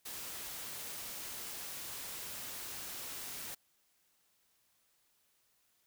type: noise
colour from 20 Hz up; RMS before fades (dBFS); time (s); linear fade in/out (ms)
white; -44; 0.05-3.55; 10
effects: white hiss -74 dBFS RMS until 5.86 s